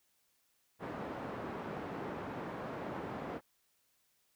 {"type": "band-pass noise", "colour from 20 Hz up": "pink", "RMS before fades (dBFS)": -42, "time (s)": [0.79, 3.41], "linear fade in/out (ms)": 50, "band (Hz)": [180, 1200], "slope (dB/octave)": 12, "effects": ["white hiss -75 dBFS RMS until 4.35 s"]}